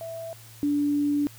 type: tone pair in turn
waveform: sine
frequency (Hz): 659.3 / 290.1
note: E5 / D4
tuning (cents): 0 / -21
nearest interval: octave + major second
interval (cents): 1421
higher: first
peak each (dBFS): -33 / -21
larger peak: second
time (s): 0.01-0.33 / 0.63-1.27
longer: second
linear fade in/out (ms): 0
effects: added 113 Hz sine -48 dBFS peak until 1.38 s + white hiss -50 dBFS RMS until 1.38 s